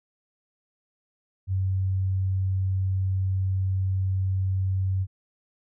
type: tone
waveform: sine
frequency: 94.9 Hz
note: F#2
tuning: 44 cents sharp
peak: -22 dBFS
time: 1.47-5.07 s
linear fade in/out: 50 ms
effects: none